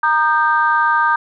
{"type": "chord", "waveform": "sine", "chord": "Eb major", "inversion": "second", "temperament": "equal with one note detuned", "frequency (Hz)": [932.3, 1218.9, 1568], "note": ["Bb5", "Eb6", "G6"], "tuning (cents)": [0, -36, 0], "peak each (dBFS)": -16, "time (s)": [0.03, 1.16], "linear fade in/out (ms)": 5, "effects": ["tanh soft clip ceiling -2 dBFS"]}